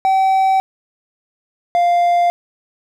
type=tone pair in turn; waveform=triangle; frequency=767 / 697.8 Hz; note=G5 / F5; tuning=-38 / -2 cents; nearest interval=major second; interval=164 cents; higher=first; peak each=-9 dBFS; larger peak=neither; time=0.05-0.6 / 1.75-2.3 s; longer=neither; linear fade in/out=0 ms; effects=none

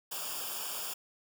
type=noise with comb filter; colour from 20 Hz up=white; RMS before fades=-38 dBFS; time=0.11-0.94 s; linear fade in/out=10 ms; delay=0.49 ms; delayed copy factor=-0.8; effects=none

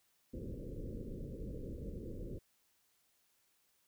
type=low-pass noise; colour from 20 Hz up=pink; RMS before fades=-44 dBFS; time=0.33-2.39 s; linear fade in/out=10 ms; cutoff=550 Hz; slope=96 dB/octave; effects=white hiss -75 dBFS RMS until 3.87 s

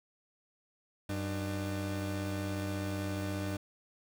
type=tone pair together; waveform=30% pulse; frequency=94.84 / 301.1 Hz; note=F#2 / D4; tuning=+43 / +43 cents; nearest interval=octave + minor sixth; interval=2000 cents; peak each=-33 / -35 dBFS; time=1.09-3.57 s; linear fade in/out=5 ms; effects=none

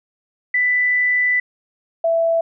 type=tone pair in turn; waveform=sine; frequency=1987 / 663.1 Hz; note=B6 / E5; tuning=+10 / +10 cents; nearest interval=octave + perfect fifth; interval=1900 cents; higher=first; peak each=-14 dBFS; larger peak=neither; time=0.54-1.4 / 2.04-2.41 s; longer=first; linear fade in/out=5 ms; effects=none

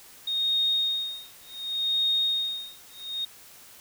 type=tone with tremolo; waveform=sine; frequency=3713 Hz; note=A#7; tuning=8 cents flat; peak=-21 dBFS; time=0.27-3.25 s; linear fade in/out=5 ms; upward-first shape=sine; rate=0.68 Hz; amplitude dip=100%; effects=white hiss -50 dBFS RMS until 3.8 s

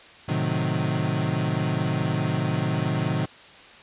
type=chord; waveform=35% pulse; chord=A diminished seventh; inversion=none; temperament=equal; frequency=110 / 130.81 / 155.56 / 185 Hz; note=A2 / C3 / Eb3 / Gb3; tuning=0 / 0 / 0 / 0 cents; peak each=-28 / -26 / -25 / -29 dBFS; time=0.28-3.26 s; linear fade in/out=10 ms; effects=white hiss -47 dBFS RMS until 3.82 s + resampled to 8000 Hz

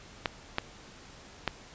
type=clicks; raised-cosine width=0.3 ms; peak=-11 dBFS; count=3; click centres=0.258 / 0.584 / 1.477 s; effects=pink hiss -51 dBFS RMS until 1.74 s + resampled to 16000 Hz

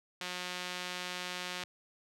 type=tone with band-pass filter; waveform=sawtooth; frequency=180 Hz; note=F#3; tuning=47 cents flat; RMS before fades=-40 dBFS; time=0.21-1.64 s; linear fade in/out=2 ms; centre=3400 Hz; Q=0.87; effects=none

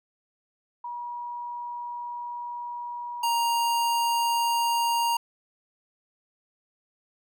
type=tone pair in turn; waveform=sine / square; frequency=961 / 936.3 Hz; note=B5 / A#5; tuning=-48 / +7 cents; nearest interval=unison; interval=45 cents; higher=first; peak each=-32 / -23 dBFS; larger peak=second; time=0.84-3.23 / 3.23-5.17 s; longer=first; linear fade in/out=5 ms; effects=none

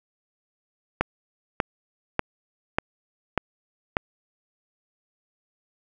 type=click train; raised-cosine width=0.5 ms; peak=-5 dBFS; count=6; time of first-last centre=1.01-3.969 s; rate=1.69 Hz; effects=none

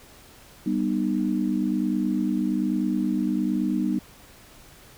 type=chord; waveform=sine; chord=G augmented; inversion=none; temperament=just; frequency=196 / 245 / 306.2 Hz; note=G3 / B3 / D#4; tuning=0 / -14 / -28 cents; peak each=-26 / -26 / -26 dBFS; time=0.66-3.99 s; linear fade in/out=5 ms; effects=pink hiss -50 dBFS RMS until 4.97 s

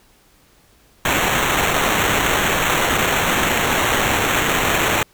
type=noise with sample-and-hold; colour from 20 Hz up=blue; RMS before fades=-18 dBFS; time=1.05-5.03 s; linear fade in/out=2 ms; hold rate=4900 Hz; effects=pink hiss -54 dBFS RMS until 5.13 s

